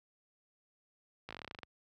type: slowing click train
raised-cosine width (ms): 0.3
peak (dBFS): -27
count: 13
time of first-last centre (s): 1.29-1.632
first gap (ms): 17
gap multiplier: 1.09
effects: high-pass 60 Hz 12 dB/octave